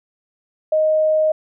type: tone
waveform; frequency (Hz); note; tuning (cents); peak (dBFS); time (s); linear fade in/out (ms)
sine; 623; D#5; +2; -13; 0.72-1.32; 5
effects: none